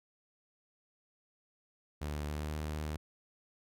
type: tone with pitch glide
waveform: sawtooth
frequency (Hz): 74.3 to 76.3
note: D2 to D#2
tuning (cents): +21 to -33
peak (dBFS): -32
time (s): 2.01-2.97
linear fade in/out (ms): 10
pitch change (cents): +46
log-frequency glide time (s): 2.29-2.5
effects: none